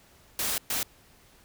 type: noise bursts at uneven times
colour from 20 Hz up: white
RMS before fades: -29 dBFS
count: 2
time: 0.39-0.58 / 0.7-0.83 s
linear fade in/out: 2 ms
effects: pink hiss -58 dBFS RMS until 1.44 s